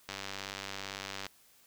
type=click train; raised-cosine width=0.2 ms; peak=-21 dBFS; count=116; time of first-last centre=0.09-1.266 s; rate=97.8 Hz; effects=white hiss -63 dBFS RMS until 1.66 s